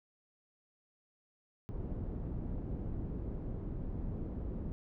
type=low-pass noise; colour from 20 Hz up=pink; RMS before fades=-39 dBFS; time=1.69-4.72 s; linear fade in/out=0 ms; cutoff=310 Hz; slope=12 dB/octave; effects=none